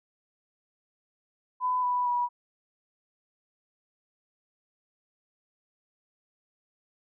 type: tone with pitch steps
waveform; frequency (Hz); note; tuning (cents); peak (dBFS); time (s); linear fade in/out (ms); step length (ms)
sine; 1003 / 987.5 / 972.2; B5 / B5 / B5; +26 / 0 / -28; -24; 1.6-2.29; 50; 230
effects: none